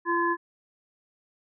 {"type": "harmonic tone", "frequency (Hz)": 342.2, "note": "F4", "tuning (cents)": -35, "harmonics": [1, 3, 5], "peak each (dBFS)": [-27, -25, -29], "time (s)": [0.05, 0.37], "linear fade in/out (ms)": 50, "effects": []}